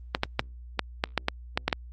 clicks, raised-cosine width 0.3 ms, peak -7 dBFS, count 10, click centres 0.149 / 0.234 / 0.394 / 0.793 / 1.039 / 1.177 / 1.284 / 1.575 / 1.68 / 1.728 s, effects added 60 Hz sine -41 dBFS peak until 1.92 s + Opus 24 kbps

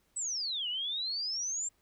sine exponential two-way sweep, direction down then up, 8180 to 2842 to 7500 Hz, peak -32 dBFS, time 0.16-1.69 s, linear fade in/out 10 ms, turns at 0.68 s, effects pink hiss -72 dBFS RMS until 1.81 s

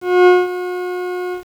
40% pulse tone with ADSR envelope, 360.9 Hz, F#4, 43 cents flat, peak -4 dBFS, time 0.01-1.44 s, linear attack 260 ms, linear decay 200 ms, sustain -15 dB, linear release 110 ms, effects low-pass 2000 Hz 12 dB/octave + 7-bit

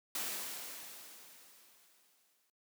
white noise with exponential decay, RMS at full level -37 dBFS, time 0.15-2.5 s, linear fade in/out 2 ms, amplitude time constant 510 ms, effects noise-tail reverb RT60 0.2 s tail -23 dB re dry + high-pass 200 Hz 12 dB/octave

